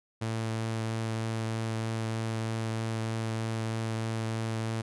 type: tone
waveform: sawtooth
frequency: 112.1 Hz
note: A2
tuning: 33 cents sharp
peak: -26 dBFS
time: 0.21-4.82 s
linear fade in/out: 10 ms
effects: resampled to 24000 Hz